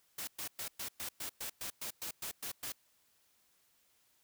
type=noise bursts; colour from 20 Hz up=white; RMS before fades=-41 dBFS; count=13; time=0.18-2.722 s; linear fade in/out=5 ms; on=94 ms; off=110 ms; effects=white hiss -72 dBFS RMS until 4.23 s